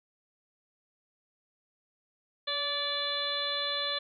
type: harmonic tone with a mistuned harmonic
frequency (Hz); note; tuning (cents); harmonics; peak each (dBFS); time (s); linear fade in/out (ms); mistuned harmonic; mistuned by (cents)
580; D5; -22; 1 / 2 / 3 / 4 / 5 / 6 / 7; -38 / -39 / -39 / -44 / -44 / -33 / -35; 2.47-3.99; 10; 1; -25
effects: none